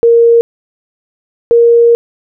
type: tone pair in turn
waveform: sine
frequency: 466.2 / 468.8 Hz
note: A#4 / A#4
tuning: 0 / +10 cents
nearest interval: unison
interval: 10 cents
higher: second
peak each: -3 dBFS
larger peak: neither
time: 0.03-0.41 / 1.51-1.95 s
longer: second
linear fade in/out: 0 ms
effects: none